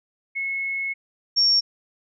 sine tone pair in turn, 2185 / 5506 Hz, C#7 / F8, -26 / -25 cents, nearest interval octave + major third, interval 1601 cents, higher second, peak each -24 / -15 dBFS, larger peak second, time 0.35-0.94 / 1.36-1.61 s, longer first, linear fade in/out 20 ms, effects none

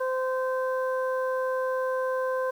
harmonic tone, 517 Hz, C5, 21 cents flat, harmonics 1 / 2 / 3, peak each -26 / -32 / -36 dBFS, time 0-2.51 s, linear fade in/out 10 ms, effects 9-bit

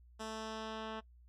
10% pulse tone with low-pass filter sweep, 220 Hz, A3, in tune, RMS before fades -43 dBFS, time 0.19-1.01 s, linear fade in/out 20 ms, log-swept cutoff 8300 to 2700 Hz, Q 1.2, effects noise-tail reverb RT60 0.1 s tail -22 dB re dry + added 60 Hz sine -58 dBFS peak until 1.28 s

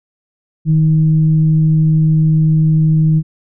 sine tone with frequency modulation, 156.7 Hz, D#3, 13 cents sharp, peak -8 dBFS, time 0.65-3.23 s, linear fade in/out 50 ms, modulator 163 Hz, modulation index 0.24, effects none

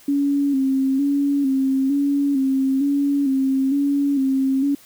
sine tone with vibrato, 274.8 Hz, C#4, 15 cents flat, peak -16 dBFS, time 0.08-4.75 s, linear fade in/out 5 ms, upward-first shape square, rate 1.1 Hz, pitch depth 48 cents each way, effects white hiss -49 dBFS RMS until 4.85 s

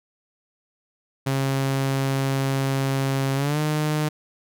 sawtooth tone with pitch glide, 135.6 to 152.21 Hz, C#3 to D#3, -38 to -38 cents, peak -17 dBFS, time 1.26-4.09 s, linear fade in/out 10 ms, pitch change +200 cents, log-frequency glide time 3.35-3.59 s, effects none

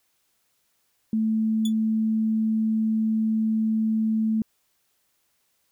sine tone, 220 Hz, A3, in tune, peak -20 dBFS, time 1.13-4.42 s, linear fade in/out 2 ms
sawtooth tone with exponential decay, 3445 Hz, A7, 37 cents flat, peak -25 dBFS, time 1.65-1.73 s, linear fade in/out 5 ms, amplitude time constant 17 ms
effects white hiss -70 dBFS RMS until 5.71 s

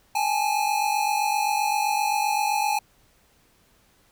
square tone pair together, 815 / 862.7 Hz, G#5 / A5, -33 / -34 cents, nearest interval minor second, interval 99 cents, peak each -25 dBFS, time 0.15-2.79 s, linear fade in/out 5 ms, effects pink hiss -61 dBFS RMS until 4.11 s

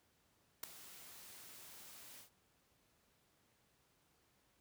white noise with ADSR envelope, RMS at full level -38 dBFS, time 0.63-2.3 s, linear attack 7 ms, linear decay 3 ms, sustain -18 dB, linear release 110 ms, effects pink hiss -75 dBFS RMS until 4.6 s + high-pass 60 Hz 12 dB/octave

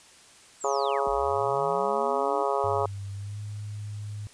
sine linear two-way sweep, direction down then up, 7902 to 41.99 to 312.9 Hz, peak -38 dBFS, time 0.6-2.44 s, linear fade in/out 20 ms, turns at 1.08 s
harmonic tone, 138.59 Hz, C#3, in tune, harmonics 3 / 4 / 5 / 6 / 7 / 8 / 9, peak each -29 / -30 / -31 / -32 / -32 / -33 / -34 dBFS, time 0.64-2.86 s, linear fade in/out 2 ms
sine tone with pitch glide, 99.1 to 104.15 Hz, G2 to G#2, +19 to +5 cents, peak -33 dBFS, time 2.64-4.27 s, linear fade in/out 0 ms, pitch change +86 cents, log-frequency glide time 3.15-3.39 s
effects white hiss -53 dBFS RMS until 4.33 s + resampled to 22050 Hz

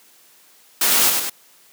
white noise with echo, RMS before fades -17 dBFS, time 0.81-1.1 s, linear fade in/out 5 ms, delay 99 ms, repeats 2, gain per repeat -4 dB, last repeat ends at 1.298 s, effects white hiss -52 dBFS RMS until 1.72 s + high-pass 200 Hz 12 dB/octave

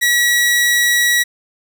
sawtooth tone, 1927 Hz, B6, 43 cents flat, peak -8 dBFS, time 0.01-1.24 s, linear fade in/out 20 ms, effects none

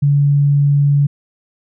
sine tone, 142.9 Hz, D3, 47 cents flat, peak -9 dBFS, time 0.02-1.07 s, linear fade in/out 10 ms, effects none

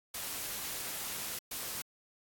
white noise bursts at uneven times, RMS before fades -39 dBFS, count 2, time 0.14-1.39 / 1.51-1.82 s, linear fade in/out 5 ms, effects AAC 64 kbps

